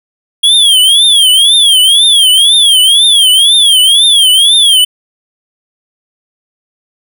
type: tone with vibrato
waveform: square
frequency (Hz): 3285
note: G#7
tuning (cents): -20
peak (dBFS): -4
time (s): 0.43-4.85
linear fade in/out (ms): 10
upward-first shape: triangle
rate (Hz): 2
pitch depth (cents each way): 190
effects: none